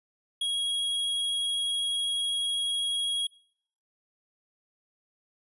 square tone, 3304 Hz, G#7, 10 cents flat, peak -27 dBFS, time 0.41-3.27 s, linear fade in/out 5 ms, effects noise-tail reverb RT60 0.7 s tail -26 dB re dry + resampled to 24000 Hz

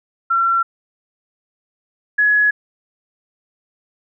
sine tone pair in turn, 1359 / 1686.3 Hz, F6 / G#6, -48 / +26 cents, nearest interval major third, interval 374 cents, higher second, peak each -13 / -11 dBFS, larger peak second, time 0.3-0.63 / 2.18-2.51 s, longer neither, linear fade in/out 10 ms, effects none

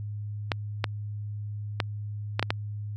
clicks, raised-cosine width 0.3 ms, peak -8 dBFS, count 6, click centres 0.518 / 0.842 / 1.802 / 2.395 / 2.427 / 2.505 s, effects added 104 Hz sine -32 dBFS peak until 2.96 s

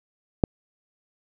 click, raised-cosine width 2 ms, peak -4 dBFS, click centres 0.438 s, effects none

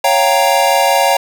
square chord, G half-diminished seventh, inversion second, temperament equal, 554.4 / 698.5 / 784 / 932.3 Hz, Db5 / F5 / G5 / Bb5, 0 / 0 / 0 / 0 cents, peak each -16 dBFS, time 0.04-1.17 s, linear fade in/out 5 ms, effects none

